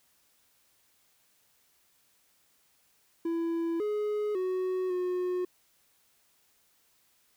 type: tone with pitch steps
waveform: triangle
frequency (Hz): 333.5 / 419.8 / 370.5 / 362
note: E4 / G#4 / F#4 / F#4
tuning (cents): +20 / +19 / +2 / -38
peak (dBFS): -26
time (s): 3.25-5.45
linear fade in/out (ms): 5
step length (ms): 550
effects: white hiss -68 dBFS RMS until 7.36 s